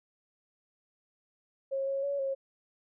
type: tone with pitch steps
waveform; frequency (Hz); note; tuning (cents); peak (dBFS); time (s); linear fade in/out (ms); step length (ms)
sine; 542 / 547 / 563 / 542; C#5 / C#5 / C#5 / C#5; -39 / -23 / +27 / -39; -29; 1.71-2.35; 20; 160
effects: none